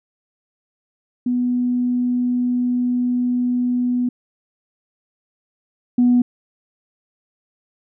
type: tone pair in turn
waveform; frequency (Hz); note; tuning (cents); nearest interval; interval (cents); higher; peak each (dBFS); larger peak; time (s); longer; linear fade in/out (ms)
sine; 246.6 / 245.2; B3 / B3; -2 / -12; unison; 10; first; -16 / -10; second; 1.26-4.09 / 5.98-6.22; first; 5
effects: tanh soft clip ceiling -7 dBFS